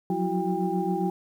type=tone cluster; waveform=sine; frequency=179.2 / 186.6 / 334.7 / 374.2 / 799 Hz; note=F3 / F#3 / E4 / F#4 / G5; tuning=+45 / +15 / +26 / +20 / +33 cents; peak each=-30 dBFS; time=0.1-1.1 s; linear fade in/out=2 ms; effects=tanh soft clip ceiling -12 dBFS + 9-bit